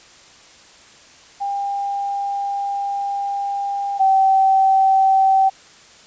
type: tone pair in turn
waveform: sine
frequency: 800 / 770.7 Hz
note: G5 / G5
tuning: +35 / -30 cents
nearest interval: minor second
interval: 65 cents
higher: first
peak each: -20 / -11 dBFS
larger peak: second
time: 1.4-3.99 / 3.99-5.5 s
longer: first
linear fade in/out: 20 ms
effects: white hiss -46 dBFS RMS until 6.06 s + resampled to 16000 Hz